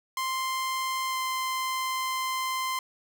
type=tone with pitch glide; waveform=sawtooth; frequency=1046.5 to 1039.9 Hz; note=C6 to C6; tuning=0 to -11 cents; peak=-24 dBFS; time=0.17-2.79 s; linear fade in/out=2 ms; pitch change=-11 cents; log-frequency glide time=1.09-1.16 s; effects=none